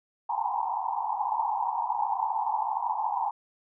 pink band-pass noise, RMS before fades -29 dBFS, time 0.29-3.31 s, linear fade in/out 5 ms, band 790 to 990 Hz, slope 96 dB/octave, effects none

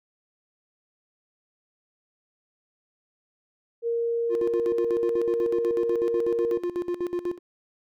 sine tone, 466.2 Hz, A#4, in tune, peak -23 dBFS, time 3.82-6.6 s, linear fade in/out 50 ms
triangle tone with tremolo, 351.8 Hz, F4, 13 cents sharp, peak -22 dBFS, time 4.29-7.39 s, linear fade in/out 50 ms, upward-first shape square, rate 8.1 Hz, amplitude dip 80%
effects none

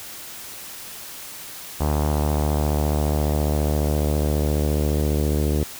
sawtooth tone with low-pass filter sweep, 74.6 Hz, D2, 28 cents sharp, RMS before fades -21 dBFS, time 1.8-5.64 s, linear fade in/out 10 ms, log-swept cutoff 920 to 430 Hz, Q 1.9, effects white hiss -37 dBFS RMS until 5.79 s

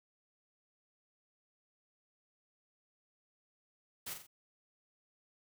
white noise with echo, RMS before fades -42 dBFS, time 4.06-4.14 s, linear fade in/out 10 ms, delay 43 ms, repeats 3, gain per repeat -6 dB, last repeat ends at 4.269 s, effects none

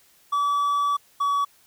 triangle tone pair in turn, 1148 / 1135.5 Hz, D6 / C#6, -40 / +41 cents, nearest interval unison, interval 19 cents, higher first, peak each -18 dBFS, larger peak neither, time 0.32-0.97 / 1.2-1.45 s, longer first, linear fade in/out 10 ms, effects white hiss -58 dBFS RMS until 1.66 s

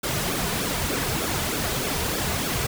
pink noise with flanger, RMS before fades -26 dBFS, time 0.03-2.67 s, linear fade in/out 10 ms, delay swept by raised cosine 0.99 to 3.79 ms, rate 3.3 Hz, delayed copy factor -0.7, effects none

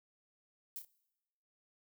violet noise with echo, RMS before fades -43 dBFS, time 0.76-0.79 s, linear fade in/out 0 ms, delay 29 ms, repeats 2, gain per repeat -7 dB, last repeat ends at 0.848 s, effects noise-tail reverb RT60 1.0 s tail -22 dB re dry

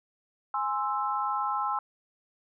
sine chord, Ab augmented, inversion none, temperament equal, 830.6 / 1046.5 / 1318.5 Hz, Ab5 / C6 / E6, 0 / 0 / 0 cents, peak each -31 dBFS, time 0.54-1.79 s, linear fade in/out 2 ms, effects none

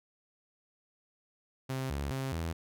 sawtooth tone with pitch steps, 132 / 70.6 / 133.6 / 82.5 Hz, C3 / C#2 / C3 / E2, +16 / +32 / +36 / +2 cents, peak -29 dBFS, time 1.69-2.53 s, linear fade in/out 10 ms, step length 210 ms, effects none

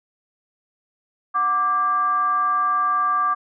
sine tone with frequency modulation, 1174.7 Hz, D6, in tune, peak -17 dBFS, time 1.34-3.35 s, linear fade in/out 20 ms, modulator 438 Hz, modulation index 0.41, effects none

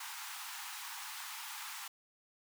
pink high-pass noise, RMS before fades -45 dBFS, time 0-1.88 s, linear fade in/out 5 ms, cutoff 800 Hz, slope 96 dB/octave, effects none

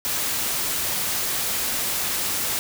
white noise, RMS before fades -25 dBFS, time 0.05-2.59 s, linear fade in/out 0 ms, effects none

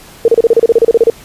sine tone bursts, 460.3 Hz, A#4, 22 cents flat, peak -3 dBFS, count 14, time 0.25-1.1 s, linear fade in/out 2 ms, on 31 ms, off 32 ms, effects pink hiss -37 dBFS RMS until 1.24 s + resampled to 32000 Hz

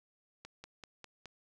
slowing click train, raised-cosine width 0.2 ms, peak -30 dBFS, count 5, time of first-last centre 0.45-1.257 s, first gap 190 ms, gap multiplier 1.04, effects none

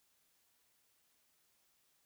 silence, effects white hiss -75 dBFS RMS until 2.05 s

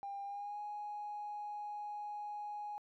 triangle tone with pitch glide, 799 to 832 Hz, G5 to G#5, +33 to +3 cents, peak -37 dBFS, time 0.03-2.78 s, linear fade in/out 0 ms, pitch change +70 cents, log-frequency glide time 0.24-0.6 s, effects tanh soft clip ceiling -38 dBFS

